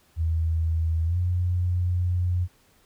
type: tone with pitch glide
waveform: sine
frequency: 81.3 to 89.17 Hz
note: E2 to F2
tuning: -23 to +37 cents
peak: -21 dBFS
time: 0.16-2.48 s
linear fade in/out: 50 ms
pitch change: +160 cents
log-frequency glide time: 1.05-1.17 s
effects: pink hiss -61 dBFS RMS until 2.85 s